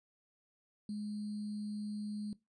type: tone with sample-and-hold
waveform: sine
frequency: 209.2 Hz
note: G#3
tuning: 13 cents sharp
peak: -37 dBFS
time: 0.89-2.33 s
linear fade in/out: 2 ms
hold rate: 4410 Hz
effects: noise-tail reverb RT60 0.2 s tail -19 dB re dry + resampled to 22050 Hz